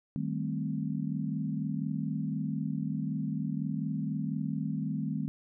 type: chord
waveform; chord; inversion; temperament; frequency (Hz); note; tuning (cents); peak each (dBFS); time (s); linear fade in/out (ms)
sine; A half-diminished seventh; second; equal; 155.56 / 196 / 220 / 261.6; Eb3 / G3 / A3 / C4; 0 / 0 / 0 / 0; -34 / -36 / -36 / -37; 0.16-5.28; 0
effects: none